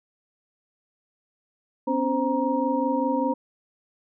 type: tone cluster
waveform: sine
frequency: 253.7 / 278.8 / 521 / 941 Hz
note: B3 / C#4 / C5 / A#5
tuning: +47 / +10 / -7 / +16 cents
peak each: -27 / -26 / -27 / -27 dBFS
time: 1.87-3.34 s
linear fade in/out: 10 ms
effects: none